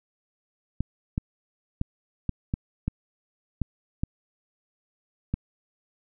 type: clicks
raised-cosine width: 5 ms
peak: -13 dBFS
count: 9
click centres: 0.806 / 1.179 / 1.814 / 2.293 / 2.539 / 2.88 / 3.617 / 4.035 / 5.34 s
effects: none